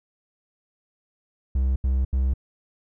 triangle tone bursts, 65.41 Hz, C2, in tune, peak -17 dBFS, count 3, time 1.55-2.338 s, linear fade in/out 5 ms, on 210 ms, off 79 ms, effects none

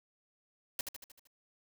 white noise with echo, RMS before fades -35 dBFS, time 0.79-0.81 s, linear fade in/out 2 ms, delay 77 ms, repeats 6, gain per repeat -5 dB, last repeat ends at 1.272 s, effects none

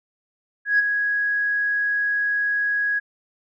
sine tone with ADSR envelope, 1661.2 Hz, G#6, in tune, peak -12 dBFS, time 0.65-3 s, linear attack 140 ms, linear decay 19 ms, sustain -7 dB, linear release 20 ms, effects tanh soft clip ceiling -9 dBFS

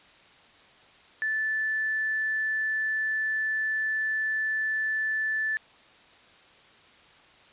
sine tone, 1752 Hz, A6, 8 cents flat, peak -25 dBFS, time 1.22-5.57 s, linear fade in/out 0 ms, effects white hiss -55 dBFS RMS until 7.52 s + resampled to 8000 Hz

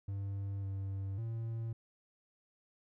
triangle tone with pitch steps, 98.9 / 97.4 / 114 Hz, G2 / G2 / A#2, +16 / -11 / -38 cents, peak -34 dBFS, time 0.08-1.73 s, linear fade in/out 5 ms, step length 550 ms, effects none

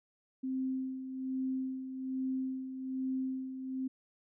sine tone with tremolo, 261.6 Hz, C4, in tune, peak -31 dBFS, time 0.43-3.88 s, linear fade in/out 10 ms, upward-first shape sine, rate 1.2 Hz, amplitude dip 60%, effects none

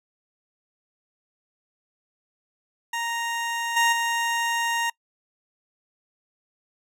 20% pulse tone with level steps, 932.3 Hz, A#5, in tune, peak -21 / -13 / -18 dBFS, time 2.93-4.9 s, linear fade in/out 5 ms, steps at 3.76 / 3.92 s, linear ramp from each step 10 ms, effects noise-tail reverb RT60 0.1 s tail -25 dB re dry + low-pass 12000 Hz 12 dB/octave

